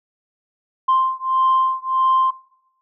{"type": "beating tone pair", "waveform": "sine", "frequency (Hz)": [1046.5, 1048.1], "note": ["C6", "C6"], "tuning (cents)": [0, 3], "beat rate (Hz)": 1.6, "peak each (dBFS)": [-17, -17], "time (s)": [0.88, 2.31], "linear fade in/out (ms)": 10, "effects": ["noise-tail reverb RT60 0.8 s tail -21 dB re dry", "tanh soft clip ceiling -9 dBFS"]}